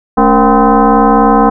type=tone with frequency modulation; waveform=sine; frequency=281.9 Hz; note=C#4; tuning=29 cents sharp; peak=-4 dBFS; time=0.17-1.5 s; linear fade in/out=10 ms; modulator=250 Hz; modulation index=3.5; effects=none